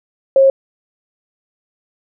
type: tone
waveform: sine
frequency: 540 Hz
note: C#5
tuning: 45 cents flat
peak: -6 dBFS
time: 0.36-0.5 s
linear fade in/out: 2 ms
effects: none